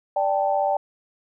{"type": "chord", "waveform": "sine", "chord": "D suspended fourth", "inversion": "none", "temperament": "equal", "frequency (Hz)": [587.3, 784, 880], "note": ["D5", "G5", "A5"], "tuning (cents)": [0, 0, 0], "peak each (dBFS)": [-23, -22, -27], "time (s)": [0.16, 0.77], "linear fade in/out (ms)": 5, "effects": []}